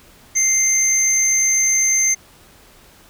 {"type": "tone pair together", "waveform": "sine", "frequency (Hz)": [2091, 6266], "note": ["C7", "G8"], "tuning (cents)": [-2, -2], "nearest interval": "octave + perfect fifth", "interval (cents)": 1900, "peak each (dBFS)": [-19, -12], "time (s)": [0.35, 2.15], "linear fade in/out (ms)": 20, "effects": ["tanh soft clip ceiling -11 dBFS", "pink hiss -48 dBFS RMS until 3.09 s"]}